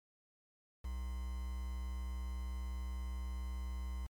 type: tone with quantisation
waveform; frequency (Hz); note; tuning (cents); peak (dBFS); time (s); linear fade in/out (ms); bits
triangle; 62.3; B1; +16; -36; 0.84-4.07; 10; 9
effects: MP3 96 kbps

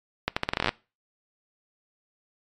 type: accelerating click train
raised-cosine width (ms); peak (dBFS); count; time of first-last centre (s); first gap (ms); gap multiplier
0.3; -7; 13; 0.28-0.692; 85; 0.81
effects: noise-tail reverb RT60 0.3 s tail -22 dB re dry + MP3 64 kbps

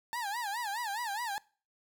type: tone with vibrato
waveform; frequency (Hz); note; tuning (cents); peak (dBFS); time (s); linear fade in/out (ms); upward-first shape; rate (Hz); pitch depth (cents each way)
30% pulse; 880; A5; 0; -31; 0.13-1.38; 0; sine; 4.8; 190
effects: noise-tail reverb RT60 0.4 s tail -23 dB re dry

